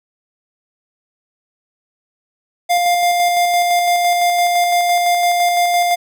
square tone with tremolo, 702 Hz, F5, 9 cents sharp, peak -12 dBFS, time 2.69-5.96 s, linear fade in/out 20 ms, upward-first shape square, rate 5.9 Hz, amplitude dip 25%, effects none

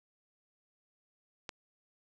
click, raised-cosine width 0.2 ms, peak -22 dBFS, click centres 1.492 s, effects none

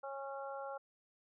harmonic tone, 274.3 Hz, C#4, 18 cents flat, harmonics 2 / 3 / 4 / 5, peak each -44 / -46 / -52 / -49 dBFS, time 0.03-0.78 s, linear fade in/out 10 ms, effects none

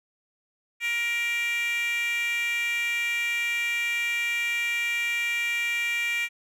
10% pulse tone with high-pass filter, 470.9 Hz, A#4, 18 cents sharp, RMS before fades -27 dBFS, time 0.8-6.29 s, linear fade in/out 50 ms, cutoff 2200 Hz, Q 9.7, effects none

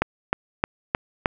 click train, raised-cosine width 0.5 ms, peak -4 dBFS, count 5, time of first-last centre 0.02-1.258 s, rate 3.23 Hz, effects none

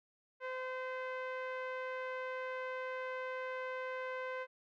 sawtooth tone with low-pass filter, 514 Hz, C5, 31 cents flat, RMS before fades -41 dBFS, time 0.4-4.47 s, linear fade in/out 50 ms, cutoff 1900 Hz, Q 1.8, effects none

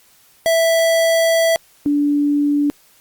square / sine tone pair in turn, 659 / 290.1 Hz, E5 / D4, -1 / -21 cents, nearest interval octave + major second, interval 1420 cents, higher first, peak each -13 / -13 dBFS, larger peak neither, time 0.46-1.56 / 1.86-2.7 s, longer first, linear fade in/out 0 ms, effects white hiss -52 dBFS RMS until 3 s + Opus 48 kbps

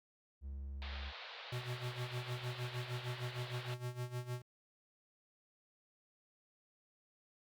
triangle tone, 68.7 Hz, C#2, 15 cents flat, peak -40 dBFS, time 0.41-1.13 s, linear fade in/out 50 ms
white band-pass noise, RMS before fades -50 dBFS, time 0.82-3.74 s, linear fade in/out 0 ms, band 460 to 4200 Hz, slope 48 dB/octave
square tone with tremolo, 123.47 Hz, B2, in tune, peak -38 dBFS, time 1.52-4.42 s, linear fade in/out 5 ms, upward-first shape sine, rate 6.5 Hz, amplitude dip 80%
effects Opus 48 kbps

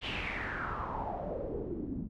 pink noise with low-pass filter sweep, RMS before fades -37 dBFS, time 0.01-2.09 s, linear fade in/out 50 ms, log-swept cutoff 3200 to 220 Hz, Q 5.1, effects none

